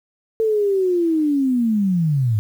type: linear sweep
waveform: sine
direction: down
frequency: 449.8 to 101.2 Hz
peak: -15 dBFS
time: 0.4-2.39 s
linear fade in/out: 0 ms
effects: 8-bit